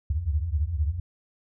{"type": "tone cluster", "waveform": "sine", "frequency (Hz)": [70.8, 74.9, 86.1], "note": ["C#2", "D2", "F2"], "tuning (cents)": [37, 35, -24], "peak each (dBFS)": -28, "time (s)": [0.1, 1], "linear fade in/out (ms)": 5, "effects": []}